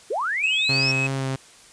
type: linear sweep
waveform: sine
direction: up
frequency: 349.2 to 5540 Hz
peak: -22 dBFS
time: 0.1-0.92 s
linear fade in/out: 10 ms
type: tone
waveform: triangle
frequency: 2557 Hz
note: D#7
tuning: 47 cents sharp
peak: -20 dBFS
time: 0.43-1.07 s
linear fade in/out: 5 ms
type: tone with vibrato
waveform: sawtooth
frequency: 134.1 Hz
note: C3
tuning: 43 cents sharp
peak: -20 dBFS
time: 0.69-1.36 s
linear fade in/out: 5 ms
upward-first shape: sine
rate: 2.9 Hz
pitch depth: 15 cents each way
effects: white hiss -49 dBFS RMS until 1.72 s + resampled to 22050 Hz